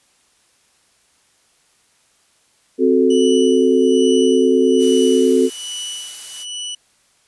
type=chord; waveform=sine; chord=F# diminished; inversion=second; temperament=equal; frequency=261.6 / 370 / 440 Hz; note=C4 / F#4 / A4; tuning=0 / 0 / 0 cents; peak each=-15 dBFS; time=2.78-5.5 s; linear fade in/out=50 ms
type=tone with tremolo; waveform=sawtooth; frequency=2960 Hz; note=F#7; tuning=in tune; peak=-21 dBFS; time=3.1-6.75 s; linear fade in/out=5 ms; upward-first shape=sine; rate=1.2 Hz; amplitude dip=80%
type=noise; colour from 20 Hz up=blue; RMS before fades=-31 dBFS; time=4.78-6.46 s; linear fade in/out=50 ms
effects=white hiss -58 dBFS RMS until 7.27 s + resampled to 24000 Hz